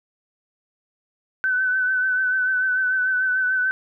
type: tone with vibrato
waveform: sine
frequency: 1515 Hz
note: F#6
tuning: 40 cents sharp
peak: -18 dBFS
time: 1.44-3.71 s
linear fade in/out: 0 ms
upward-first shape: triangle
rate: 6.8 Hz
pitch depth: 39 cents each way
effects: none